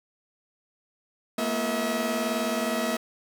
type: tone cluster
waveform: sawtooth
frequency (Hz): 221.8 / 241 / 344.2 / 643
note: A3 / B3 / F4 / E5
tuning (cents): +14 / -42 / -25 / -43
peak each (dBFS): -28 / -26 / -34 / -25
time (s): 1.38-2.97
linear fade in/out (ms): 5
effects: none